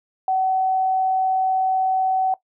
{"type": "tone", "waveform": "sine", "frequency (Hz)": 756, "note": "F#5", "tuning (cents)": 37, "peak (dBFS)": -17, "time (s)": [0.28, 2.34], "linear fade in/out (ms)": 2, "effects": ["noise-tail reverb RT60 0.1 s tail -18 dB re dry"]}